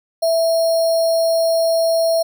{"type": "tone with sample-and-hold", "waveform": "sine", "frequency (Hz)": 659.3, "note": "E5", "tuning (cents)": 0, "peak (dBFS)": -13, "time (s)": [0.22, 2.23], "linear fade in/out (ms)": 10, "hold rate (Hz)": 4900, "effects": []}